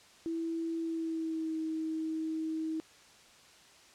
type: tone with pitch glide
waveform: sine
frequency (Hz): 329.6 to 318.2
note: E4 to D#4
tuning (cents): 0 to +39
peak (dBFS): -32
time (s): 0.26-2.8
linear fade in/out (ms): 0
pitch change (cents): -61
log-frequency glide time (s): 0.79-1.58
effects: white hiss -58 dBFS RMS until 3.94 s + low-pass 7000 Hz 12 dB/octave